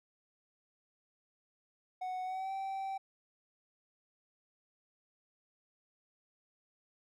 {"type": "tone with pitch glide", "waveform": "triangle", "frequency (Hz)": [740, 775], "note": ["F#5", "G5"], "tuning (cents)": [0, -20], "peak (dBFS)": -34, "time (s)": [2.01, 2.98], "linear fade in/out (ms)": 10, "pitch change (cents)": 80, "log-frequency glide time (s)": [2.24, 2.52], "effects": []}